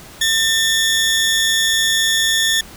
25% pulse tone pair together, 1800 / 3386 Hz, A6 / G#7, +39 / +33 cents, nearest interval major seventh, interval 1094 cents, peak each -13 dBFS, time 0.21-2.61 s, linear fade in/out 5 ms, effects pink hiss -39 dBFS RMS until 2.76 s

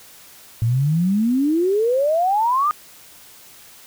sine exponential sweep, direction up, 110 to 1244.5 Hz, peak -15 dBFS, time 0.62-2.71 s, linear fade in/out 0 ms, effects white hiss -45 dBFS RMS until 3.86 s

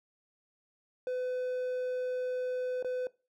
triangle tone with dropouts, 504 Hz, B4, 35 cents sharp, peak -29 dBFS, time 1.07-3.07 s, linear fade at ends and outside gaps 1 ms, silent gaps 2.826-2.846 s, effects noise-tail reverb RT60 0.3 s tail -20 dB re dry

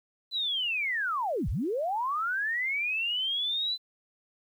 sine linear two-way sweep, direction down then up, 4049 to 34.65 to 4049 Hz, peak -27 dBFS, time 0.31-3.78 s, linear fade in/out 50 ms, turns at 1.49 s, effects 10-bit

